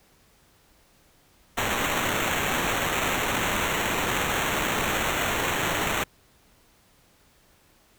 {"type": "noise with sample-and-hold", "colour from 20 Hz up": "violet", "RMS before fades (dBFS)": -26, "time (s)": [1.57, 6.04], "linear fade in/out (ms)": 10, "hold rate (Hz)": 4900, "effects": ["pink hiss -60 dBFS RMS until 7.98 s"]}